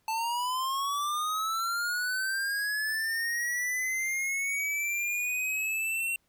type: linear sweep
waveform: square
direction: up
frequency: 878 to 2738 Hz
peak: -29 dBFS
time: 0.08-6.16 s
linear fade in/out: 2 ms
effects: pink hiss -72 dBFS RMS until 6.28 s